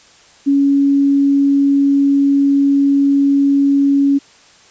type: tone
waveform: sine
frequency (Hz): 279.3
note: C#4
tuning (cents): +13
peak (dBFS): -9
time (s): 0.46-4.19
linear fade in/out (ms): 20
effects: white hiss -46 dBFS RMS until 4.7 s + resampled to 16000 Hz